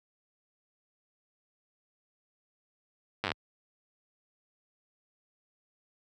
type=slowing click train; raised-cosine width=0.3 ms; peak=-14 dBFS; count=8; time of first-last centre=3.24-3.318 s; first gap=9 ms; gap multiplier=1.07; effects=high-pass 60 Hz 12 dB/octave